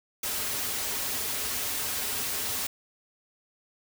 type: noise with comb filter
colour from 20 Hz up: white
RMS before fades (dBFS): -31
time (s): 0.23-2.67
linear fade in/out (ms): 5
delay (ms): 5.9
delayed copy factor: -0.5
effects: none